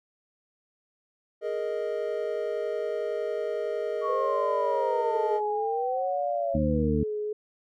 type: chord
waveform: triangle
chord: Ab suspended second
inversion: none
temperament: equal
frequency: 415.3 / 466.2 / 622.3 Hz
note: Ab4 / Bb4 / Eb5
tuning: 0 / 0 / 0 cents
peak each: -30 dBFS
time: 1.41-5.41 s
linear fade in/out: 50 ms
type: exponential sweep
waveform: sine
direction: down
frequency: 1124 to 666 Hz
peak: -28 dBFS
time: 4.01-6.58 s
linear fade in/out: 50 ms
type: tone with vibrato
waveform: sine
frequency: 493.9 Hz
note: B4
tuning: in tune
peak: -28 dBFS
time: 4.08-7.33 s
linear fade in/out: 5 ms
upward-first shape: sine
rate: 0.56 Hz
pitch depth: 280 cents each way
type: harmonic tone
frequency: 75.8 Hz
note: D#2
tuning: 45 cents flat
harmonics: 1 / 2 / 3 / 4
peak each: -29 / -29 / -27 / -31 dBFS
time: 6.54-7.04 s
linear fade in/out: 10 ms
effects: none